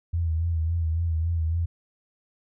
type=tone with vibrato; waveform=sine; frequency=82.41 Hz; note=E2; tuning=in tune; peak=-22 dBFS; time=0.13-1.66 s; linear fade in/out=10 ms; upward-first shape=sine; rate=3.6 Hz; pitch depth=57 cents each way; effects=none